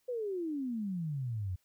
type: exponential sweep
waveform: sine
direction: down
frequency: 512 to 87.31 Hz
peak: -33 dBFS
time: 0.08-1.56 s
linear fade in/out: 10 ms
effects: white hiss -75 dBFS RMS until 1.64 s